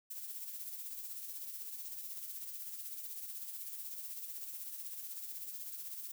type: noise with tremolo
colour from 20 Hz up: violet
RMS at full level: -43 dBFS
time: 0.1-6.12 s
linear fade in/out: 10 ms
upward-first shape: sine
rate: 16 Hz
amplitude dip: 45%
effects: none